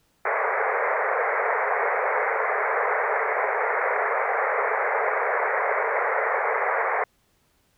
pink band-pass noise, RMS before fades -24 dBFS, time 0.25-7.04 s, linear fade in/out 5 ms, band 420 to 2200 Hz, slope 96 dB/octave, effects pink hiss -66 dBFS RMS until 7.77 s

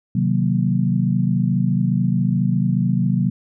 sine chord, C half-diminished seventh, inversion none, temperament equal, 130.81 / 155.56 / 185 / 233.1 Hz, C3 / Eb3 / Gb3 / Bb3, 0 / 0 / 0 / 0 cents, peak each -20 / -24 / -19 / -24 dBFS, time 0.15-3.3 s, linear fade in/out 5 ms, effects none

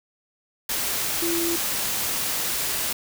sine tone in noise, 338.1 Hz, E4, 44 cents sharp, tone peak -24 dBFS, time 1.22-1.56 s, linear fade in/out 5 ms, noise white, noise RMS -26 dBFS, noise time 0.69-2.93 s, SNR -1 dB, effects none

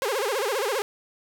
sawtooth tone with vibrato, 468.1 Hz, A#4, 7 cents sharp, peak -20 dBFS, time 0.02-0.82 s, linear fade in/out 0 ms, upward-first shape sine, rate 15 Hz, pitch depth 290 cents each way, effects none

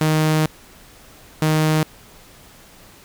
sawtooth tone pair in turn, 155.8 / 155.8 Hz, D#3 / D#3, +3 / +3 cents, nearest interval unison, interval 0 cents, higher neither, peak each -11 dBFS, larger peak neither, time 0.01-0.46 / 1.42-1.83 s, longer first, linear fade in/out 2 ms, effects pink hiss -46 dBFS RMS until 3.04 s

